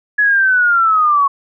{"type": "linear sweep", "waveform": "sine", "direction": "down", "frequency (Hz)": [1699, 1100], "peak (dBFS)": -9, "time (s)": [0.18, 1.28], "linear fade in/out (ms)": 10, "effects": []}